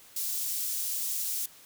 white high-pass noise, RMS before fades -32 dBFS, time 0.16-1.46 s, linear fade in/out 5 ms, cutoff 5600 Hz, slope 12 dB/octave, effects white hiss -54 dBFS RMS until 1.65 s

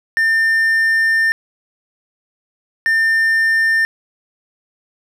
triangle tone bursts at uneven times, 1800 Hz, A6, 39 cents sharp, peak -10 dBFS, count 2, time 0.17-1.32 / 2.86-3.85 s, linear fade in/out 0 ms, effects none

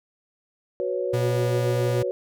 sine chord, F# suspended fourth, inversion none, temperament just, 370 / 493.3 / 555 Hz, F#4 / B4 / C#5, 0 / -2 / +2 cents, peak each -28 dBFS, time 0.8-2.11 s, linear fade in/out 0 ms
45% pulse tone, 121 Hz, B2, 35 cents flat, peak -23 dBFS, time 1.13-2.03 s, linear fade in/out 10 ms
effects none

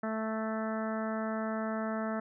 harmonic tone, 220 Hz, A3, in tune, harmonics 1 / 2 / 3 / 4 / 5 / 6 / 7 / 8 / 9, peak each -34 / -42 / -37 / -45 / -46 / -41 / -48 / -46 / -55 dBFS, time 0.03-2.2 s, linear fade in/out 5 ms, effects none

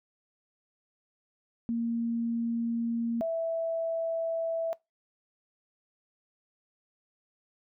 sine tone pair in turn, 232.3 / 658.7 Hz, A#3 / E5, -6 / -1 cents, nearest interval octave + tritone, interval 1805 cents, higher second, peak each -27 dBFS, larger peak neither, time 1.69-3.21 / 3.21-4.73 s, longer neither, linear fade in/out 0 ms, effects noise-tail reverb RT60 0.2 s tail -23 dB re dry

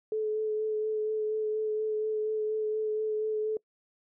sine tone with vibrato, 431.3 Hz, A4, 35 cents flat, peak -27 dBFS, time 0.12-3.57 s, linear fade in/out 2 ms, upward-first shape sine, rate 4.2 Hz, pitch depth 15 cents each way, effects noise-tail reverb RT60 0.1 s tail -24 dB re dry

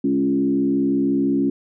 sine tone with frequency modulation, 277.2 Hz, C#4, in tune, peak -16 dBFS, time 0.04-1.5 s, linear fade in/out 5 ms, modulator 65.9 Hz, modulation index 0.95, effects none

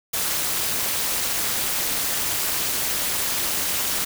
white noise with amplitude modulation, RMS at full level -21 dBFS, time 0.13-4.05 s, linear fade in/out 10 ms, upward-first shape sine, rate 223 Hz, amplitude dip 70%, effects none

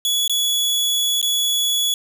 sawtooth tone with dropouts, 3391 Hz, G#7, 35 cents sharp, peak -14 dBFS, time 0.05-1.94 s, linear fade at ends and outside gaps 1 ms, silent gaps 0.278-0.296 / 1.215-1.227 s, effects none

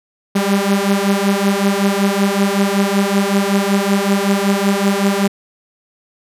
sawtooth beating tone pair, 196 / 201.3 Hz, G3 / G3, 0 / +46 cents, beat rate 5.3 Hz, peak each -12 dBFS, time 0.35-5.28 s, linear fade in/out 10 ms, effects resampled to 32000 Hz

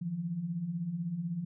sine beating tone pair, 157.3 / 173.3 Hz, D#3 / F3, +19 / -13 cents, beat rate 16 Hz, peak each -40 / -33 dBFS, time 0.01-1.45 s, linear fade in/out 10 ms, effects none

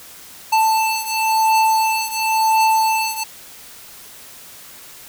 square beating tone pair, 883 / 883.95 Hz, A5 / A5, +6 / +8 cents, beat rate 0.95 Hz, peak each -17 / -20 dBFS, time 0.52-3.24 s, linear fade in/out 10 ms, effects white hiss -40 dBFS RMS until 5.08 s

